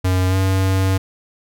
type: tone with pitch glide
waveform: square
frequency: 92.5 to 95.21 Hz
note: F#2 to G2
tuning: 0 to -50 cents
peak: -15 dBFS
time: 0.04-0.98 s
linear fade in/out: 10 ms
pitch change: +50 cents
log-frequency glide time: 0.28-0.36 s
effects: none